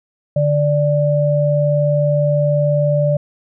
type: tone pair together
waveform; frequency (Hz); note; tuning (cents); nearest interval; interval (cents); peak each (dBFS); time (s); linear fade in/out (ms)
sine; 146.83 / 587.3; D3 / D5; 0 / 0; 2 octaves; 2400; -15; 0.36-3.17; 5
effects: none